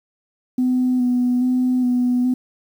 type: tone with vibrato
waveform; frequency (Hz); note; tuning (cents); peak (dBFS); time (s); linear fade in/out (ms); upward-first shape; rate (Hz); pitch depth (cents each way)
sine; 250; B3; +21; -14; 0.58-2.34; 5; square; 1.2; 19
effects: tanh soft clip ceiling -11 dBFS + 8-bit